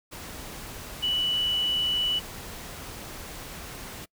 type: tone in noise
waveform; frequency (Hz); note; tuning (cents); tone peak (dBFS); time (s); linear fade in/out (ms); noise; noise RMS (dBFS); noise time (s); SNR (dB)
sine; 2960; F#7; 0; -23; 1.02-2.2; 20; pink; -40; 0.11-4.06; +14
effects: noise-tail reverb RT60 0.1 s tail -25 dB re dry